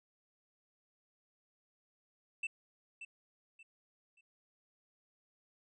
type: tone with echo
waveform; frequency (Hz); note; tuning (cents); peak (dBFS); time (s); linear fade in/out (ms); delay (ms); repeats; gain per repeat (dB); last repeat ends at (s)
triangle; 2666; E7; +19; -33; 2.43-2.47; 5; 580; 3; -10; 4.21
effects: resampled to 24000 Hz